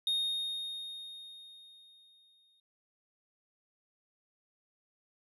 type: tone with exponential decay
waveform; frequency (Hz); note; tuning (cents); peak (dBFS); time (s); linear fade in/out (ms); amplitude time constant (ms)
triangle; 3704; A#7; -12; -26; 0.07-2.6; 2; 550
effects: resampled to 32000 Hz